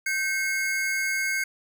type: tone pair together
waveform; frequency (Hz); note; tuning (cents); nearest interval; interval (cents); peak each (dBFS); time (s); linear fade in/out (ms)
square; 1555 / 2169; G6 / C#7; -14 / -38; tritone; 576; -29 / -27; 0.06-1.44; 5
effects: none